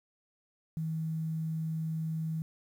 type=tone with quantisation; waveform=sine; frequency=160 Hz; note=D#3; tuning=49 cents sharp; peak=-31 dBFS; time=0.77-2.42 s; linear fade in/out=0 ms; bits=10; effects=none